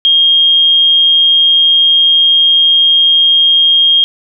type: tone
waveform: sine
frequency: 3234 Hz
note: G#7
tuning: 47 cents flat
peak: -5 dBFS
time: 0.05-4.04 s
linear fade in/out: 0 ms
effects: none